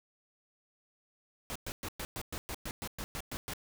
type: noise bursts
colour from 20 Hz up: pink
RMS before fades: -39 dBFS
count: 13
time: 1.5-3.535 s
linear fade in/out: 0 ms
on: 55 ms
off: 110 ms
effects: none